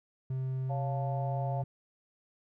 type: tone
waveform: triangle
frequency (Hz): 130.81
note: C3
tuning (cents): 0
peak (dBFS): -29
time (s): 0.3-1.64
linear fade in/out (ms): 5
type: chord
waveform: sine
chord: Db augmented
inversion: none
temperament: equal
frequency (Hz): 554.4 / 698.5 / 880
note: Db5 / F5 / A5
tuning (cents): 0 / 0 / 0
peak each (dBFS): -40 / -37 / -43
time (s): 0.69-1.63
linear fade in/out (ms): 20
effects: none